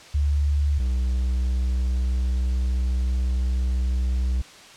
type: tone pair in turn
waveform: sine / triangle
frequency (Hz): 72.4 / 63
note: D2 / B1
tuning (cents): -24 / +35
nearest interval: major second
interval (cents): 241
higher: first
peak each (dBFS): -18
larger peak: neither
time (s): 0.14-0.79 / 0.79-4.42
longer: second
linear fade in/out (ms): 10
effects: white hiss -45 dBFS RMS until 4.76 s + low-pass 6000 Hz 12 dB/octave